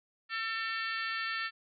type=harmonic tone with a mistuned harmonic; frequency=448.8 Hz; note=A4; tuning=34 cents sharp; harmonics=3 / 4 / 5 / 6 / 7 / 8 / 9 / 10; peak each=-38 / -36 / -43 / -42 / -47 / -48 / -48 / -45 dBFS; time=0.29-1.51 s; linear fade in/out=50 ms; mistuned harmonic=8; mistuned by=-54 cents; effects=none